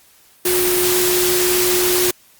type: tone in noise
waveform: sine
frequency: 360.6 Hz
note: F#4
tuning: 45 cents flat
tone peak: -17 dBFS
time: 0.45-2.11 s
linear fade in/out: 5 ms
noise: white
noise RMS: -18 dBFS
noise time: 0.45-2.11 s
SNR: -2 dB
effects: white hiss -51 dBFS RMS until 2.39 s + Opus 48 kbps